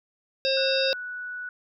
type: harmonic tone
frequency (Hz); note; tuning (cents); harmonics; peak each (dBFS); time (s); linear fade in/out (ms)
535; C5; +38; 1 / 3 / 5 / 7 / 9 / 10; -24 / -36 / -31 / -28 / -29 / -36; 0.45-0.93; 0
type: tone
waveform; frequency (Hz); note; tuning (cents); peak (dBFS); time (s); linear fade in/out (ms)
sine; 1476; F#6; -5; -32; 0.57-1.49; 2
effects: none